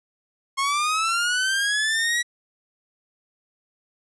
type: linear sweep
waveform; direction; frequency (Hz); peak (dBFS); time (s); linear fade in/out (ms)
sawtooth; up; 1076 to 1935; -17; 0.57-2.23; 20
effects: resampled to 24000 Hz